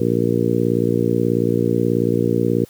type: harmonic tone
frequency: 58.4 Hz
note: A#1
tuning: 4 cents sharp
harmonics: 2 / 3 / 4 / 5 / 6 / 7 / 8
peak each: -23 / -23 / -23 / -23 / -23 / -23 / -23 dBFS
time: 0-2.65 s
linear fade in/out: 5 ms
effects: white hiss -49 dBFS RMS until 2.69 s